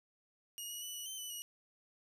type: tone with pitch steps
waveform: 15% pulse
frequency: 2874 / 2907 / 2970 / 2943 / 3089 / 2985 / 2904 Hz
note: F7 / F#7 / F#7 / F#7 / G7 / F#7 / F#7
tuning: +49 / -31 / +6 / -10 / -26 / +15 / -33 cents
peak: -35 dBFS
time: 0.58-1.42 s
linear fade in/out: 0 ms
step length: 120 ms
effects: none